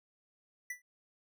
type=tone with exponential decay; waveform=square; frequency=1975.5 Hz; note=B6; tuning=in tune; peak=-35 dBFS; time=0.7-0.82 s; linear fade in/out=5 ms; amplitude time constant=26 ms; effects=none